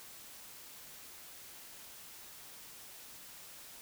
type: silence
effects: white hiss -52 dBFS RMS until 3.81 s